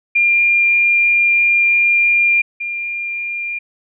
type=tone pair in turn; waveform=sine; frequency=2399 / 2399 Hz; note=D7 / D7; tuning=+36 / +36 cents; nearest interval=unison; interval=0 cents; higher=neither; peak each=-10 / -20 dBFS; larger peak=first; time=0.15-2.42 / 2.6-3.59 s; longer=first; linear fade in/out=10 ms; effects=none